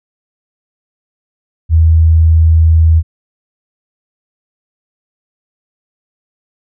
sine tone, 80.9 Hz, E2, 32 cents flat, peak -4 dBFS, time 1.69-3.03 s, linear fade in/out 50 ms, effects none

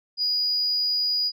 sine tone, 4905 Hz, D#8, 26 cents flat, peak -20 dBFS, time 0.17-1.32 s, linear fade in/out 50 ms, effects tanh soft clip ceiling -17 dBFS

